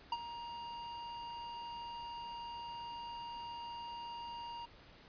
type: tone with ADSR envelope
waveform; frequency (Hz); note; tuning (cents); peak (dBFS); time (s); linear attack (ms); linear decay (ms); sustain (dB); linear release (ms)
square; 941; A#5; +16; -32; 0.12-4.66; 4; 39; -12; 12
effects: pink hiss -59 dBFS RMS until 5.08 s + resampled to 11025 Hz